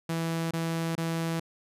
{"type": "tone bursts", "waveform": "sawtooth", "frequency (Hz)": 164.81, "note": "E3", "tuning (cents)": 0, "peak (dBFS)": -24, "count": 3, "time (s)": [0.09, 1.398], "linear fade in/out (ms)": 5, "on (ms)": 420, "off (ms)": 24, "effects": ["resampled to 32000 Hz"]}